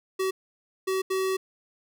square tone bursts at uneven times, 379.6 Hz, F#4, 44 cents sharp, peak -25 dBFS, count 3, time 0.19-0.31 / 0.87-1.02 / 1.1-1.37 s, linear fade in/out 10 ms, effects none

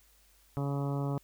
harmonic tone, 140.5 Hz, C#3, 24 cents sharp, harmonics 1 / 2 / 3 / 4 / 5 / 6 / 7 / 8 / 9, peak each -31 / -37 / -41 / -43 / -45 / -47 / -48 / -49 / -50 dBFS, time 0.57-1.18 s, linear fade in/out 0 ms, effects added 50 Hz sine -65 dBFS peak until 1.23 s + white hiss -65 dBFS RMS until 1.23 s

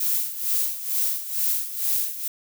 violet noise with tremolo, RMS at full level -22 dBFS, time 0-2.28 s, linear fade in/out 5 ms, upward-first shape sine, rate 2.2 Hz, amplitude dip 75%, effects none

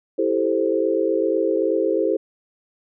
sine chord, A minor seventh, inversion second, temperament equal, 329.6 / 392 / 440 / 523.3 Hz, E4 / G4 / A4 / C5, 0 / 0 / 0 / 0 cents, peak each -23 dBFS, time 0.18-2.17 s, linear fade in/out 10 ms, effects none

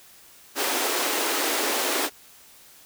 pink high-pass noise, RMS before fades -25 dBFS, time 0.55-2.1 s, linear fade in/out 50 ms, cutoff 280 Hz, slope 48 dB/octave, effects white hiss -51 dBFS RMS until 2.85 s

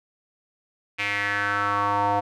square tone with band-pass filter sweep, 101.9 Hz, G#2, 32 cents flat, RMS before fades -24 dBFS, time 0.98-2.21 s, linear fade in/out 20 ms, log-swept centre 2400 to 790 Hz, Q 4.3, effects none

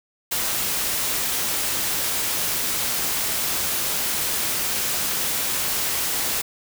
white noise, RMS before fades -24 dBFS, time 0.31-6.42 s, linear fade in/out 10 ms, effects none

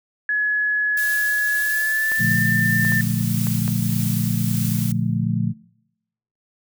sine tone with pitch glide, 1694 to 1787.5 Hz, G#6 to A6, +34 to +27 cents, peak -18 dBFS, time 0.29-3.01 s, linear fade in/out 2 ms, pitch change +93 cents, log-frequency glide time 1.55-2.37 s
blue noise with tremolo, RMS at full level -29 dBFS, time 0.97-4.92 s, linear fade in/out 2 ms, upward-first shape triangle, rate 1.7 Hz, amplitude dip 30%
clicks, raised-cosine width 0.5 ms, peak -18 dBFS, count 5, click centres 2.118 / 2.85 / 2.921 / 3.47 / 3.679 s
sine chord, Bb major seventh, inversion none, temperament just, 116.54 / 145.68 / 174.81 / 218.5 Hz, Bb2 / D3 / F3 / A3, 0 / -14 / +2 / -12 cents, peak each -23 / -26 / -23 / -25 dBFS, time 2.18-5.54 s, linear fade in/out 50 ms
effects noise-tail reverb RT60 0.9 s tail -25 dB re dry

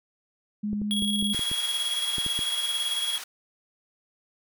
sine tone with vibrato, 208.1 Hz, G#3, 4 cents sharp, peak -26 dBFS, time 0.63-1.34 s, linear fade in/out 10 ms, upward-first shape triangle, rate 4.5 Hz, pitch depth 10 cents each way
clicks, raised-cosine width 3 ms, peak -23 dBFS, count 10, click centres 0.731 / 0.817 / 1.023 / 1.226 / 1.347 / 1.393 / 1.515 / 2.183 / 2.264 / 2.391 s
square tone with tremolo, 3322 Hz, G#7, in tune, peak -25 dBFS, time 0.91-3.18 s, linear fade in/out 0 ms, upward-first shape square, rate 18 Hz, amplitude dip 40%
pink band-pass noise, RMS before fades -39 dBFS, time 1.33-3.24 s, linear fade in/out 5 ms, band 1300 to 14000 Hz, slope 12 dB/octave
effects none

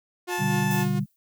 sawtooth tone with tremolo, 358.1 Hz, F4, 43 cents sharp, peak -25 dBFS, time 0.27-1 s, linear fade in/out 20 ms, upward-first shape sine, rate 4.2 Hz, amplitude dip 55%
20% pulse tone, 875 Hz, A5, 10 cents flat, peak -23 dBFS, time 0.28-0.86 s, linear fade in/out 50 ms
sine chord, G major, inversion first, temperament just, 122.5 / 147 / 196 Hz, B2 / D3 / G3, -14 / +2 / 0 cents, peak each -29 / -26 / -25 dBFS, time 0.38-1.06 s, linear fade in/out 50 ms
violet noise with exponential decay, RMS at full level -32 dBFS, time 0.71-1.16 s, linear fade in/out 0 ms, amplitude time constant 97 ms
effects none

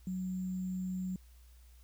sine tone with sample-and-hold, 185 Hz, F#3, in tune, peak -34 dBFS, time 0.07-1.16 s, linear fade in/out 2 ms, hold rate 7350 Hz, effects added 60 Hz sine -55 dBFS peak until 1.83 s + white hiss -68 dBFS RMS until 1.83 s

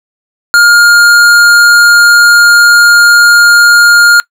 sine tone with tanh clipping, 1414 Hz, F6, 21 cents sharp, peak -3 dBFS, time 0.54-4.2 s, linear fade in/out 0 ms, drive 17 dB, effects noise-tail reverb RT60 0.1 s tail -22 dB re dry

